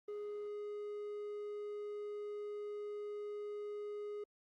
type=tone; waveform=triangle; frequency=415.3 Hz; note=G#4; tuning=in tune; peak=-39 dBFS; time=0.08-4.24 s; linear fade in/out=5 ms; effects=Opus 24 kbps